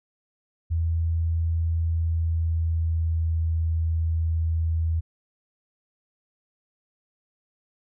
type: tone with pitch glide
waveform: sine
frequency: 82.5 to 81.51 Hz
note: E2 to E2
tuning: +2 to -19 cents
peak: -21 dBFS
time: 0.7-5.01 s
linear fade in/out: 20 ms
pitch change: -21 cents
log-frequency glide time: 1.77-3.39 s
effects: none